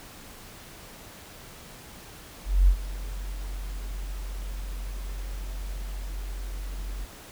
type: tone with ADSR envelope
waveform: sine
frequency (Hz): 45.86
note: F#1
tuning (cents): -15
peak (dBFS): -13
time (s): 2.44-7.06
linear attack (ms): 240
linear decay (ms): 75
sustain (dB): -18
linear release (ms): 19
effects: pink hiss -46 dBFS RMS until 7.31 s